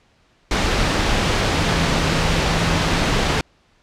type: tone in noise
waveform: sine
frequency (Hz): 164.81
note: E3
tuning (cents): 0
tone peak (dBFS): -25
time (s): 1.58-3.06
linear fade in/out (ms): 2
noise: pink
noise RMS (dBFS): -18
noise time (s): 0.51-3.41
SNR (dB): -10
effects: pink hiss -58 dBFS RMS until 3.82 s + low-pass 5000 Hz 12 dB/octave